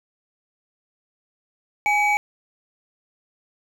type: tone pair together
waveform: triangle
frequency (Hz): 830.6 / 2273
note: G#5 / C#7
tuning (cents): 0 / +43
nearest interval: octave + perfect fourth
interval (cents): 1743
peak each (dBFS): -18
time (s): 1.86-2.17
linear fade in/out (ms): 0
effects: none